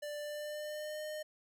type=tone with pitch glide; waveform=square; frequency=590 to 611.2 Hz; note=D5 to D#5; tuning=+8 to -31 cents; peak=-40 dBFS; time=0.02-1.23 s; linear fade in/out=10 ms; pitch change=+61 cents; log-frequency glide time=0.19-1.02 s; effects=none